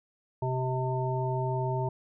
harmonic tone, 128.8 Hz, C3, 27 cents flat, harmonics 1 / 3 / 5 / 7, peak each -29 / -34 / -36 / -34 dBFS, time 0.42-1.89 s, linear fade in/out 5 ms, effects none

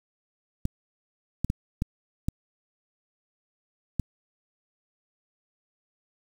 clicks, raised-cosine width 5 ms, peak -13 dBFS, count 6, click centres 0.654 / 1.446 / 1.501 / 1.821 / 2.285 / 3.997 s, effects 7-bit

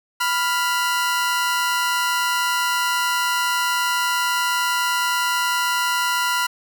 sawtooth tone pair together, 987.8 / 1396.9 Hz, B5 / F6, 0 / 0 cents, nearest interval tritone, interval 600 cents, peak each -18 dBFS, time 0.2-6.47 s, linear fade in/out 10 ms, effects none

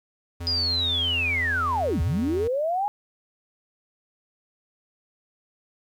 square tone with vibrato, 84.9 Hz, F2, 48 cents flat, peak -31 dBFS, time 0.4-2.48 s, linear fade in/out 10 ms, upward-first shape sine, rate 7.9 Hz, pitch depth 20 cents each way
sine linear two-way sweep, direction down then up, 4978 to 61.4 to 841 Hz, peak -22 dBFS, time 0.47-2.88 s, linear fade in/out 0 ms, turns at 2.02 s
effects 10-bit

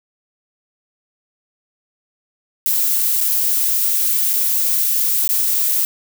violet noise with dropouts, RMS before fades -17 dBFS, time 2.66-5.85 s, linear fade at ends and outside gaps 0 ms, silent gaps 3.205-3.211 / 4.333-4.337 / 5.277-5.291 s, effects none

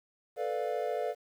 triangle chord, B half-diminished seventh, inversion third, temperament equal with one note detuned, 440 / 493.9 / 587.3 / 701.7 Hz, A4 / B4 / D5 / F5, 0 / 0 / 0 / +8 cents, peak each -34 dBFS, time 0.36-1.15 s, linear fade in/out 50 ms, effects 10-bit

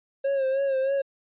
triangle tone with vibrato, 540 Hz, C#5, 45 cents flat, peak -20 dBFS, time 0.24-1.02 s, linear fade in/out 10 ms, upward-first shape sine, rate 3.2 Hz, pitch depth 49 cents each way, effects resampled to 8000 Hz

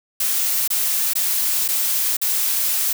blue noise with dropouts, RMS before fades -20 dBFS, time 0.2-2.93 s, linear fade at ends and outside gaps 5 ms, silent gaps 0.677-0.702 / 1.135-1.153 / 1.68-1.686 / 2.169-2.215 s, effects none

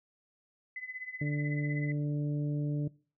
sine tone with tremolo, 2018 Hz, B6, 37 cents sharp, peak -35 dBFS, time 0.76-1.92 s, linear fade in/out 2 ms, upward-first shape triangle, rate 16 Hz, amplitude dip 90%
harmonic tone, 146.83 Hz, D3, in tune, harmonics 1 / 2 / 3 / 4, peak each -30 / -36 / -46 / -47 dBFS, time 1.21-2.88 s, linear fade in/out 5 ms
effects noise-tail reverb RT60 0.4 s tail -22 dB re dry

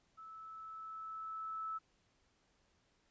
sine tone with level ramp, 1308 Hz, E6, 14 cents flat, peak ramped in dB -50 to -38 dBFS, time 0.17-1.79 s, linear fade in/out 20 ms, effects pink hiss -75 dBFS RMS until 3.1 s + resampled to 16000 Hz

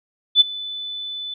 sine tone with ADSR envelope, 3499 Hz, A7, 10 cents flat, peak -6 dBFS, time 0.35-1.34 s, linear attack 55 ms, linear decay 19 ms, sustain -21 dB, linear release 4 ms, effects none

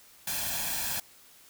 white noise with comb filter, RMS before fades -32 dBFS, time 0.27-1 s, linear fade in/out 5 ms, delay 1.2 ms, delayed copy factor +0.65, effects white hiss -56 dBFS RMS until 1.49 s

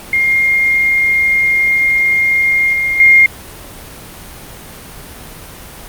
sine tone with level steps, 2125 Hz, C7, 26 cents sharp, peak -9 / -12 / -3 dBFS, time 0.13-3.26 s, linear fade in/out 2 ms, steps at 2.73 / 3 s, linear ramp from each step 2 ms, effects pink hiss -32 dBFS RMS until 5.88 s + Opus 32 kbps

